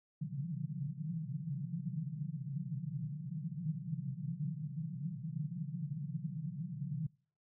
pink band-pass noise, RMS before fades -40 dBFS, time 0.21-7.07 s, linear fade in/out 5 ms, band 130 to 180 Hz, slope 96 dB/octave, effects noise-tail reverb RT60 0.5 s tail -26 dB re dry

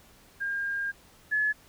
sine tone pair in turn, 1610 / 1709.7 Hz, G6 / G#6, +46 / +50 cents, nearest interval minor second, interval 104 cents, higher second, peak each -28 / -23 dBFS, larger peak second, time 0.4-0.92 / 1.31-1.53 s, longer first, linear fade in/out 20 ms, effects pink hiss -57 dBFS RMS until 1.68 s

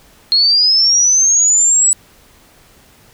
sine linear sweep, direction up, 4229 to 7902 Hz, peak -8 dBFS, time 0.32-1.93 s, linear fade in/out 0 ms, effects pink hiss -47 dBFS RMS until 3.13 s

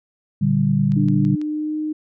sine chord, G minor, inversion first, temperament equal, 116.54 / 146.83 / 196 Hz, Bb2 / D3 / G3, 0 / 0 / 0 cents, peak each -23 / -18 / -18 dBFS, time 0.41-1.36 s, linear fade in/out 10 ms
click train, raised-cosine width 0.2 ms, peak -25 dBFS, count 4, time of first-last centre 0.92-1.415 s, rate 6.06 Hz
sine tone with pitch glide, 297.2 to 307.3 Hz, D4 to D#4, +21 to -21 cents, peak -21 dBFS, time 0.96-1.93 s, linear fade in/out 10 ms, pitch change +58 cents, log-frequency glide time 1.09-1.78 s
effects none

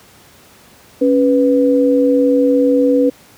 sine tone pair together, 276.5 / 493.9 Hz, C#4 / B4, -4 / 0 cents, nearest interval minor seventh, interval 1004 cents, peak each -12 dBFS, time 1.01-3.1 s, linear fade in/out 10 ms, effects pink hiss -45 dBFS RMS until 3.37 s + high-pass 80 Hz 12 dB/octave

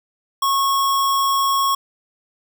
sine tone with sample-and-hold, 1095 Hz, C#6, 22 cents flat, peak -15 dBFS, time 0.42-1.75 s, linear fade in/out 5 ms, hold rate 4410 Hz, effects none

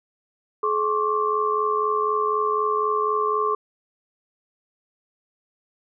sine tone cluster, 426.4 / 1071 / 1155 Hz, G#4 / C6 / D6, +46 / +40 / -29 cents, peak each -24 dBFS, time 0.63-3.55 s, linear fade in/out 5 ms, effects none

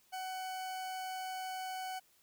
40% pulse tone, 749 Hz, F#5, 21 cents sharp, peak -38 dBFS, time 0.12-2 s, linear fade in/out 20 ms, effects white hiss -69 dBFS RMS until 2.22 s

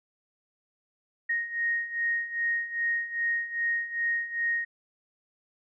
sine beating tone pair, 1864.7 / 1867.2 Hz, A#6 / A#6, 0 / +2 cents, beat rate 2.5 Hz, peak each -32 / -28 dBFS, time 1.29-4.65 s, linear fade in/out 10 ms, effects none

